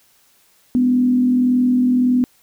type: tone with frequency modulation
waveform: sine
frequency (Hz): 249.7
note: B3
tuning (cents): +19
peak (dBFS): -12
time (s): 0.75-2.24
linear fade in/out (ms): 0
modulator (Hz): 41.7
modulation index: 0.34
effects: white hiss -56 dBFS RMS until 2.42 s